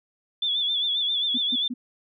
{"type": "tone with vibrato", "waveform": "sine", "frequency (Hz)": 3467, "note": "A7", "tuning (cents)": -26, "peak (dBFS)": -22, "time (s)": [0.42, 1.68], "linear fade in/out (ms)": 5, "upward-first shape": "sine", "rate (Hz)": 7.5, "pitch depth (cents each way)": 66}
{"type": "tone bursts", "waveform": "sine", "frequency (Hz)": 246.9, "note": "B3", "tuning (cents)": 0, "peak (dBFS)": -27, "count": 3, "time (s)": [1.34, 1.74], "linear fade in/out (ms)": 10, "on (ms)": 40, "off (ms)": 140}
{"effects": []}